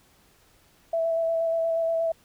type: tone with vibrato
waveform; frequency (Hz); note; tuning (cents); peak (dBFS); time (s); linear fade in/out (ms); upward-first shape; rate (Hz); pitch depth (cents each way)
sine; 659.3; E5; 0; -22; 0.93-2.12; 5; square; 8.4; 12
effects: pink hiss -60 dBFS RMS until 2.24 s